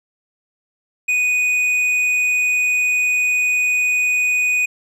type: tone with tanh clipping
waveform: triangle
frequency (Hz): 2482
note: D#7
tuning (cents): -5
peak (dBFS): -16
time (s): 1.08-4.66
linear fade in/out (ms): 10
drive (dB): 11
effects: none